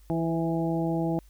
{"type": "harmonic tone with a mistuned harmonic", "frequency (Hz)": 164.81, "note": "E3", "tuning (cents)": 0, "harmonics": [1, 2, 3, 4, 5], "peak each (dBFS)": [-28, -28, -36, -34, -36], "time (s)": [0.1, 1.19], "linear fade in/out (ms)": 0, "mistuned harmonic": 3, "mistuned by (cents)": 23, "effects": ["added 50 Hz sine -51 dBFS peak until 1.29 s", "white hiss -64 dBFS RMS until 1.29 s"]}